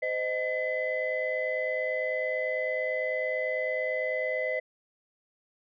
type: tone cluster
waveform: sine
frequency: 515 / 624 / 2020 Hz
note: C5 / D#5 / B6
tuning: -28 / +5 / +39 cents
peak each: -31 dBFS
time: 0.02-4.6 s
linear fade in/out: 10 ms
effects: tanh soft clip ceiling -19 dBFS